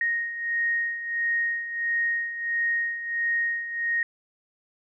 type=beating tone pair; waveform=sine; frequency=1864.7 / 1866.2 Hz; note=A#6 / A#6; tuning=0 / +1 cents; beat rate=1.5 Hz; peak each=-31 / -25 dBFS; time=0.01-4.03 s; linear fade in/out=2 ms; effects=none